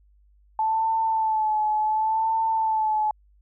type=tone with vibrato; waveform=sine; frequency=874 Hz; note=A5; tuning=12 cents flat; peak=-20 dBFS; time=0.59-3.11 s; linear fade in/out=2 ms; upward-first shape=sine; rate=0.69 Hz; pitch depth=40 cents each way; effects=added 50 Hz sine -55 dBFS peak until 3.41 s